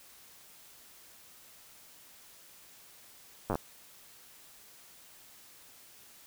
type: slowing click train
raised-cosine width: 1 ms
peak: -17 dBFS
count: 6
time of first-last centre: 3.5-3.555 s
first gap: 9 ms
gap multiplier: 1.1
effects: white hiss -56 dBFS RMS until 6.26 s